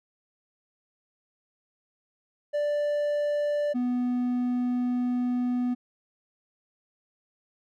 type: tone pair in turn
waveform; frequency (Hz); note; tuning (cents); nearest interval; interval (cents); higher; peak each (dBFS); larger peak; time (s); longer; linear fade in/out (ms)
triangle; 587.3 / 246.9; D5 / B3; 0 / 0; octave + minor third; 1500; first; -22; neither; 2.53-3.74 / 3.74-5.75; second; 20
effects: none